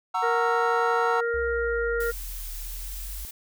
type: chord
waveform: triangle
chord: F# dominant seventh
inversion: none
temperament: just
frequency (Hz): 740 / 925 / 1110 / 1332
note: F#5 / A#5 / C#6 / E6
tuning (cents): 0 / -14 / +2 / +18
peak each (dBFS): -27 / -26 / -32 / -26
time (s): 0.14-1.21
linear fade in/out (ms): 10
type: harmonic tone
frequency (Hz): 467.7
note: A#4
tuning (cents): +6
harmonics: 1 / 3 / 4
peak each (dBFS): -25 / -29 / -36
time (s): 0.22-2.12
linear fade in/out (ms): 20
type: exponential two-way sweep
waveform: sine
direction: down then up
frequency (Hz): 65.41 to 36.61 to 49.55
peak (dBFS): -34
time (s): 1.34-3.25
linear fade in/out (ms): 0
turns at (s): 2.53
type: noise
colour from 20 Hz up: blue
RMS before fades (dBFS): -39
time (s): 2-3.31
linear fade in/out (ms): 5
effects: none